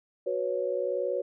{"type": "chord", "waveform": "sine", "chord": "F# suspended fourth", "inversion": "none", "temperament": "equal", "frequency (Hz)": [370, 493.9, 554.4], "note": ["F#4", "B4", "C#5"], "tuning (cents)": [0, 0, 0], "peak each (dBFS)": [-33, -31, -30], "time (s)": [0.26, 1.22], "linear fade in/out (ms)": 10, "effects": []}